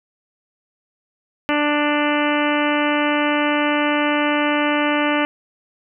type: harmonic tone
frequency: 295 Hz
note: D4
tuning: 8 cents sharp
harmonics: 1 / 2 / 3 / 4 / 5 / 6 / 7 / 8 / 9 / 10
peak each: -20 / -23 / -25 / -26 / -27 / -28 / -28 / -29 / -30 / -30 dBFS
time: 1.49-5.25 s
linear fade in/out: 0 ms
effects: none